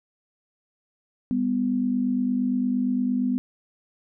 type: tone pair together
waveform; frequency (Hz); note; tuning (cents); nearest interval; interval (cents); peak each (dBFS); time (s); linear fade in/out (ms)
sine; 200.7 / 249.4; G3 / B3; +41 / +17; major third; 376; -27 / -22; 1.31-3.38; 0
effects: none